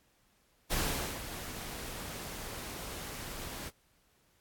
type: noise with ADSR envelope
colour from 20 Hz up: pink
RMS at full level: -31 dBFS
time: 0.7-3.71 s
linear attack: 20 ms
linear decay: 470 ms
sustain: -11 dB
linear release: 36 ms
effects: pink hiss -70 dBFS RMS until 4.4 s + AAC 64 kbps